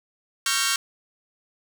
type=chord; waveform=10% pulse; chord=G half-diminished seventh; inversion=second; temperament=equal with one note detuned; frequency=1108.7 / 1370.5 / 1568 / 1864.7 Hz; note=Db6 / F6 / G6 / Bb6; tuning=0 / -33 / 0 / 0 cents; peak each=-19 / -18 / -17 / -20 dBFS; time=0.46-0.76 s; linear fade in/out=2 ms; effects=none